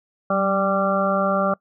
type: harmonic tone with a mistuned harmonic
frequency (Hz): 196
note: G3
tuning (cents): 0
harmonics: 1 / 2 / 3 / 4 / 6 / 7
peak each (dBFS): -24 / -32 / -21 / -28 / -24 / -26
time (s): 0.3-1.54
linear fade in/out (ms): 5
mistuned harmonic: 1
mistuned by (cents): -32
effects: noise-tail reverb RT60 0.1 s tail -23 dB re dry